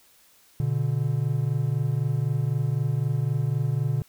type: tone pair together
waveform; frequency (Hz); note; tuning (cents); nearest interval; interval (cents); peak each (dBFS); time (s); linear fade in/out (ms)
triangle; 120.5 / 144.42; B2 / D3; -42 / -29; minor third; 313; -23; 0.6-4.02; 0
effects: white hiss -58 dBFS RMS until 4.08 s